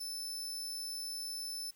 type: tone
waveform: sawtooth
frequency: 5274 Hz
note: E8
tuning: in tune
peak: -36 dBFS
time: 0-1.71 s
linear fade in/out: 10 ms
effects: white hiss -67 dBFS RMS until 1.75 s